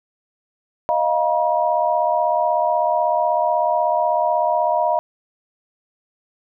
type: chord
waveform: sine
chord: Eb suspended second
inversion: none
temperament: equal with one note detuned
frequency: 622.3 / 698.5 / 956.9 Hz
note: Eb5 / F5 / Bb5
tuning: 0 / 0 / +45 cents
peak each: -20 / -20 / -20 dBFS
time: 0.89-4.99 s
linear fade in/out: 0 ms
effects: none